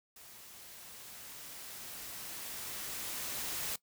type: noise with level ramp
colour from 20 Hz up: white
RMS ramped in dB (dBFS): -54 to -37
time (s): 0.16-3.76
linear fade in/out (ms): 5
effects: noise-tail reverb RT60 0.1 s tail -20 dB re dry